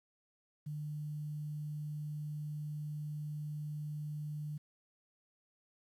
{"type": "tone with quantisation", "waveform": "sine", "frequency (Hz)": 150, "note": "D3", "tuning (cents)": 37, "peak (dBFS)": -38, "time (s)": [0.66, 4.58], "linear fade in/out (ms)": 10, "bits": 11, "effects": []}